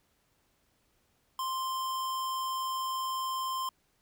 square tone, 1046.5 Hz, C6, in tune, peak -32 dBFS, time 1.39-3.69 s, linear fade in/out 2 ms, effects pink hiss -72 dBFS RMS until 4.01 s

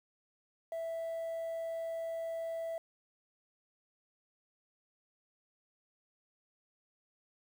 sine tone, 659.3 Hz, E5, in tune, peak -33 dBFS, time 0.72-2.78 s, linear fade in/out 2 ms, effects tanh soft clip ceiling -35 dBFS + 10-bit

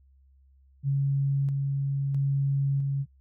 sine tone with tremolo, 138.59 Hz, C#3, in tune, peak -22 dBFS, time 0.83-3.06 s, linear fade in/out 50 ms, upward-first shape square, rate 0.76 Hz, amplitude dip 25%, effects noise-tail reverb RT60 0.1 s tail -21 dB re dry + added 67 Hz sine -56 dBFS peak until 3.2 s

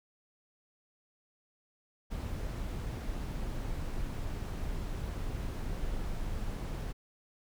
brown noise, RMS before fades -36 dBFS, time 2.1-6.93 s, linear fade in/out 20 ms, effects none

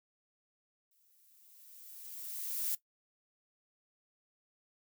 violet noise with exponential growth, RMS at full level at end -33 dBFS, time 0.91-2.75 s, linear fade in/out 5 ms, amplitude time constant 400 ms, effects noise-tail reverb RT60 0.1 s tail -17 dB re dry

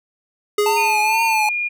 square tone with exponential decay, 415.3 Hz, G#4, in tune, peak -14 dBFS, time 0.58-1.37 s, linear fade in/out 5 ms, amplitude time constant 170 ms
square tone with vibrato, 880 Hz, A5, in tune, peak -17 dBFS, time 0.66-1.49 s, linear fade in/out 2 ms, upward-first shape triangle, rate 2.2 Hz, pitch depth 74 cents each way
sine tone with pitch glide, 2457 to 2423 Hz, D#7 to D#7, -22 to -47 cents, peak -19 dBFS, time 0.76-1.69 s, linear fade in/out 20 ms, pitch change -25 cents, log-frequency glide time 0.89-1.13 s
effects none

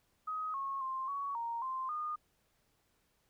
sine tone with pitch steps, 1260 / 1092 / 1053 / 1121 / 931 / 1045 / 1223 Hz, D#6 / C#6 / C6 / C#6 / A#5 / C6 / D#6, +21 / -26 / +11 / +19 / -2 / -2 / -30 cents, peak -35 dBFS, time 0.27-2.16 s, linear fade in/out 10 ms, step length 270 ms, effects pink hiss -75 dBFS RMS until 3.29 s

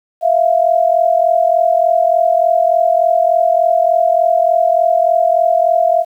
sine tone pair together, 655.1 / 698.5 Hz, E5 / F5, -11 / 0 cents, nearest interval minor second, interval 111 cents, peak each -12 dBFS, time 0.21-6.05 s, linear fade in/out 50 ms, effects 8-bit

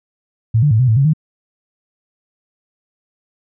sine tone with pitch steps, 112.8 / 147.2 / 109.4 / 128 / 110.5 / 137.5 / 155.3 Hz, A2 / D3 / A2 / C3 / A2 / C#3 / D#3, +44 / +4 / -9 / -38 / +8 / -14 / -3 cents, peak -9 dBFS, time 0.54-1.135 s, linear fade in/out 10 ms, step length 85 ms, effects none

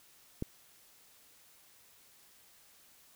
click, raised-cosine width 3 ms, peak -21 dBFS, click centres 0.424 s, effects white hiss -62 dBFS RMS until 3.15 s

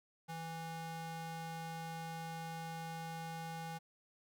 square ring-modulated tone, 329.6 Hz, E4, in tune, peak -40 dBFS, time 0.28-3.79 s, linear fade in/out 20 ms, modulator 492 Hz, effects none

